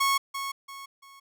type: tone with echo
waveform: sawtooth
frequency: 1100 Hz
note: C#6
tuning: 14 cents flat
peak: -18 dBFS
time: 0-0.18 s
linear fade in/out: 10 ms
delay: 340 ms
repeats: 3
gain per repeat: -9 dB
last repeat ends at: 1.2 s
effects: none